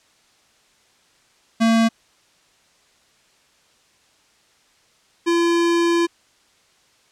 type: tone pair in turn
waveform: square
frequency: 226.7 / 340.3 Hz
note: A#3 / F4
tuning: -48 / -45 cents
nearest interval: perfect fifth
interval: 703 cents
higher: second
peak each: -14 / -16 dBFS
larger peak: first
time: 1.6-1.89 / 5.26-6.07 s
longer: second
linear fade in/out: 20 ms
effects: white hiss -58 dBFS RMS until 7.11 s + low-pass 7000 Hz 12 dB/octave